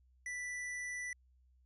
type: tone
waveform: square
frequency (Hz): 1975.5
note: B6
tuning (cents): 0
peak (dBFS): -40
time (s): 0.26-1.13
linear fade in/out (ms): 2
effects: added 63 Hz sine -65 dBFS peak until 1.65 s + resampled to 24000 Hz